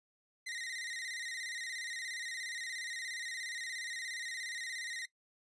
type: tone with vibrato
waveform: sawtooth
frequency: 1952 Hz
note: B6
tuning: 21 cents flat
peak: -36 dBFS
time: 0.46-5.06 s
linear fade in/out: 10 ms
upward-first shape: square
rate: 17 Hz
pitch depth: 76 cents each way
effects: noise-tail reverb RT60 0.1 s tail -19 dB re dry + resampled to 22050 Hz